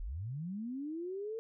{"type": "linear sweep", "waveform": "sine", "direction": "up", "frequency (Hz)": [31.62, 457.9], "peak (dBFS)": -37, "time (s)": [0, 1.39], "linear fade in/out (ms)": 0, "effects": []}